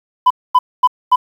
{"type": "tone bursts", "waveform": "sine", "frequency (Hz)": 1001, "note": "B5", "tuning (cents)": 23, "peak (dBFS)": -3, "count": 4, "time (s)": [0.26, 1.16], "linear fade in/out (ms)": 10, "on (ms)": 45, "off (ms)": 240, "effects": ["tanh soft clip ceiling -5 dBFS", "7-bit"]}